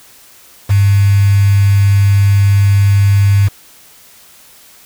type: tone with quantisation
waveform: sine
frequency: 99.8 Hz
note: G2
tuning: 32 cents sharp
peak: -6 dBFS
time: 0.69-3.49 s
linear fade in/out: 20 ms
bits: 4
effects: white hiss -42 dBFS RMS until 4.85 s